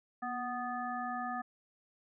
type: harmonic tone with a mistuned harmonic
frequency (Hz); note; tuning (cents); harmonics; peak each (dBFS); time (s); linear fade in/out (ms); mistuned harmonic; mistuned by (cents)
247.6; B3; +5; 1 / 3 / 5 / 7; -42 / -38 / -40 / -44; 0.22-1.42; 10; 1; -43
effects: none